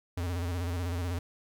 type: tone with vibrato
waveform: square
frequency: 87.31 Hz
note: F2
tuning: in tune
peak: -31 dBFS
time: 0.17-1.19 s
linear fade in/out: 5 ms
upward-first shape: square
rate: 16 Hz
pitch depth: 63 cents each way
effects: 12-bit